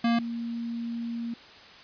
square / sine tone pair in turn, 233.4 / 233.4 Hz, A#3 / A#3, +2 / +2 cents, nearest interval unison, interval 0 cents, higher neither, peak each -22 / -30 dBFS, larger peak first, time 0.04-0.19 / 0.19-1.34 s, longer second, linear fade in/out 5 ms, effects white hiss -49 dBFS RMS until 1.83 s + resampled to 11025 Hz

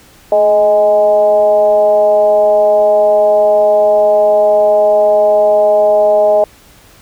sine tone with frequency modulation, 626 Hz, D#5, 10 cents sharp, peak -6 dBFS, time 0.32-6.44 s, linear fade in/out 2 ms, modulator 202 Hz, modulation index 0.61, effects pink hiss -43 dBFS RMS until 7.01 s

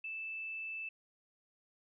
sine tone, 2637 Hz, E7, in tune, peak -39 dBFS, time 0.04-0.89 s, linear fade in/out 5 ms, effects none

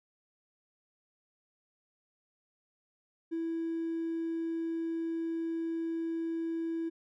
triangle tone with hard clipping, 329.6 Hz, E4, in tune, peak -32 dBFS, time 3.31-6.9 s, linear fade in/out 20 ms, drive 4 dB, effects none

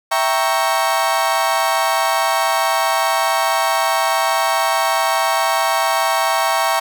35% pulse chord, E diminished seventh, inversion none, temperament equal, 659.3 / 784 / 932.3 / 1108.7 Hz, E5 / G5 / Bb5 / Db6, 0 / 0 / 0 / 0 cents, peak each -19 dBFS, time 0.11-6.8 s, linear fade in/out 10 ms, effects none

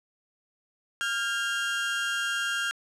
30% pulse tone pair together, 1396.9 / 1614.6 Hz, F6 / G#6, 0 / -49 cents, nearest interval minor third, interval 251 cents, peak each -27 dBFS, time 1.01-2.71 s, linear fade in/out 0 ms, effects low-pass 9000 Hz 12 dB/octave

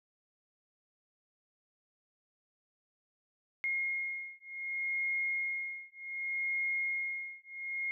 sine beating tone pair, 2145 / 2145.66 Hz, C7 / C7, +42 / +43 cents, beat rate 0.66 Hz, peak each -36 / -36 dBFS, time 3.64-7.91 s, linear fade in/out 0 ms, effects none

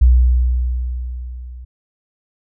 sine tone with level ramp, 61.74 Hz, B1, in tune, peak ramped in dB -5 to -31 dBFS, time 0.01-1.65 s, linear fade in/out 10 ms, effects none

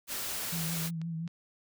white noise, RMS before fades -36 dBFS, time 0.07-0.91 s, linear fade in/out 50 ms
sine tone with vibrato, 164.7 Hz, E3, 1 cent flat, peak -33 dBFS, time 0.52-1.28 s, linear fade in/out 10 ms, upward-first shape triangle, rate 5.8 Hz, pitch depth 50 cents each way
clicks, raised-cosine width 0.2 ms, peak -32 dBFS, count 2, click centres 1.016 / 1.277 s
effects none

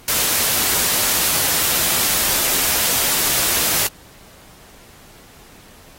white noise, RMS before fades -18 dBFS, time 0.08-3.87 s, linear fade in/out 2 ms, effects pink hiss -46 dBFS RMS until 5.98 s + AAC 48 kbps

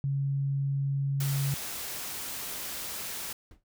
sine tone, 138.59 Hz, C#3, in tune, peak -26 dBFS, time 0.04-1.54 s, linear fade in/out 0 ms
white noise, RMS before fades -37 dBFS, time 1.2-3.33 s, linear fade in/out 5 ms
brown noise with exponential decay, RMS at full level -44 dBFS, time 3.51-3.64 s, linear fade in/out 2 ms, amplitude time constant 28 ms
effects none

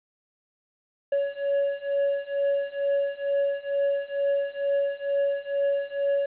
triangle beating tone pair, 560 / 562.2 Hz, C#5 / C#5, +18 / +24 cents, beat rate 2.2 Hz, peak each -25 / -24 dBFS, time 1.12-6.26 s, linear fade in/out 5 ms, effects resampled to 8000 Hz + 9-bit

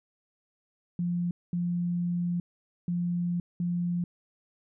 sine tone bursts at uneven times, 174.61 Hz, F3, in tune, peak -26 dBFS, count 4, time 0.99-1.31 / 1.53-2.4 / 2.88-3.4 / 3.6-4.04 s, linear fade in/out 2 ms, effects none

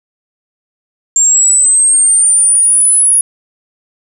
sine linear sweep, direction up, 7350 to 10470 Hz, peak -4 dBFS, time 1.16-3.21 s, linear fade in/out 2 ms, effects tanh soft clip ceiling -3 dBFS + 7-bit

